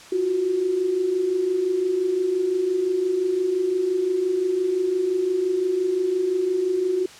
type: tone pair together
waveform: sine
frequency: 344.2 / 370 Hz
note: F4 / F#4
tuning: -25 / 0 cents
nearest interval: minor second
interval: 125 cents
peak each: -28 / -20 dBFS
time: 0.12-7.06 s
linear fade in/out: 5 ms
effects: white hiss -44 dBFS RMS until 7.19 s + low-pass 7000 Hz 12 dB/octave